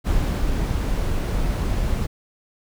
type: noise with ADSR envelope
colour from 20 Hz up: brown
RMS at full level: -20 dBFS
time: 0.04-2.07 s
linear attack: 35 ms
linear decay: 350 ms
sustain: -2 dB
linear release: 15 ms
effects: none